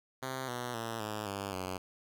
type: tone with pitch steps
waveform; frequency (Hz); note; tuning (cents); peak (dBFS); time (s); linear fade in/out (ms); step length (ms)
5% pulse; 131.1 / 122.32 / 114.13 / 106.49 / 99.36 / 92.7; C3 / B2 / A#2 / G#2 / G2 / F#2; +4 / -16 / -36 / +44 / +24 / +4; -25; 0.22-1.78; 10; 260
effects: none